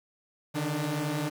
sawtooth tone cluster, 142.6 / 154 / 296.4 Hz, C#3 / D#3 / D4, +49 / -17 / +16 cents, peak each -31 / -28 / -29 dBFS, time 0.54-1.3 s, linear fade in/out 20 ms, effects 9-bit

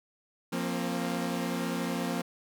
sawtooth chord, F suspended fourth, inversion none, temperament equal with one note detuned, 174.61 / 233.1 / 267.1 Hz, F3 / Bb3 / C4, 0 / 0 / +36 cents, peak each -30 / -30 / -31 dBFS, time 0.52-2.22 s, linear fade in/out 10 ms, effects none

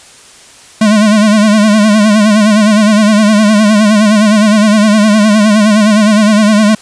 square tone with vibrato, 211.9 Hz, G#3, 35 cents sharp, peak -5 dBFS, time 0.81-6.75 s, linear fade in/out 5 ms, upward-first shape sine, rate 9.7 Hz, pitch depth 73 cents each way, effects white hiss -37 dBFS RMS until 6.81 s + resampled to 22050 Hz

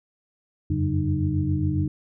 sine tone cluster, 87.3 / 94.6 / 139.8 / 189 / 306.5 Hz, F2 / F#2 / C#3 / F#3 / D#4, 0 / +39 / +15 / +37 / -26 cents, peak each -26 / -28 / -26 / -32 / -27 dBFS, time 0.7-1.88 s, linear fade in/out 5 ms, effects none

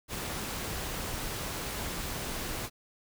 pink noise, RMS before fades -36 dBFS, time 0.08-2.7 s, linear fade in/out 50 ms, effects none

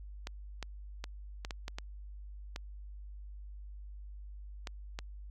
clicks, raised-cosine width 0.2 ms, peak -22 dBFS, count 10, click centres 0.271 / 0.627 / 1.041 / 1.449 / 1.508 / 1.681 / 1.785 / 2.561 / 4.672 / 4.989 s, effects added 50 Hz sine -44 dBFS peak until 5.3 s

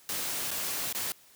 white noise with dropouts, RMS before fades -33 dBFS, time 0.09-1.12 s, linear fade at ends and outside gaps 1 ms, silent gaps 0.507-0.513 / 0.927-0.948 s, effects white hiss -58 dBFS RMS until 1.35 s + high-pass 80 Hz 12 dB/octave

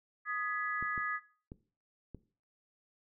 sine chord, G# minor, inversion second, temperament equal with one note detuned, 1244.5 / 1684.4 / 1975.5 Hz, D#6 / G#6 / B6, 0 / +24 / 0 cents, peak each -37 / -36 / -41 dBFS, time 0.25-1.2 s, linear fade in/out 50 ms
clicks, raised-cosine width 3 ms, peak -32 dBFS, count 4, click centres 0.826 / 0.978 / 1.519 / 2.147 s
effects noise-tail reverb RT60 0.4 s tail -17 dB re dry

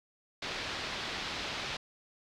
white low-pass noise, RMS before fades -38 dBFS, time 0.42-1.77 s, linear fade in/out 5 ms, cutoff 4400 Hz, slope 24 dB/octave, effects none

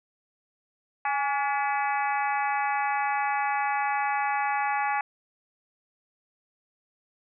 harmonic tone with a mistuned harmonic, 285.3 Hz, C#4, 50 cents sharp, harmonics 3 / 4 / 5 / 6 / 7 / 8 / 9, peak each -26 / -33 / -36 / -34 / -35 / -38 / -39 dBFS, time 1.05-5.01 s, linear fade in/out 2 ms, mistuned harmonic 3, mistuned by -52 cents, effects none

